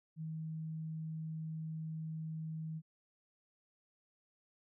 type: tone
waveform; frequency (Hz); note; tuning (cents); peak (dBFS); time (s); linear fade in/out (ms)
sine; 158.9; D#3; +37; -39; 0.16-2.82; 50
effects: none